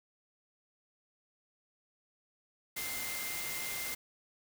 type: tone in noise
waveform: sine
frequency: 2093 Hz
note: C7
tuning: in tune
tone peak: -42 dBFS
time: 2.76-3.95 s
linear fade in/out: 10 ms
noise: white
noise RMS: -39 dBFS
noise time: 2.76-3.95 s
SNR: -6 dB
effects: none